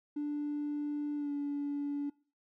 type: tone with pitch glide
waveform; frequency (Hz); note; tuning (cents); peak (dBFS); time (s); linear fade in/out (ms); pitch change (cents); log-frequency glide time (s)
triangle; 293.7 to 286.8; D4 to D4; 0 to -41; -29; 0.16-2.1; 10; -41; 1.16-1.31
effects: noise-tail reverb RT60 0.4 s tail -25 dB re dry + tanh soft clip ceiling -30 dBFS